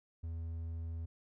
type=tone; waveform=triangle; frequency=82.41 Hz; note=E2; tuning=in tune; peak=-36 dBFS; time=0.23-1.06 s; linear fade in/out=10 ms; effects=none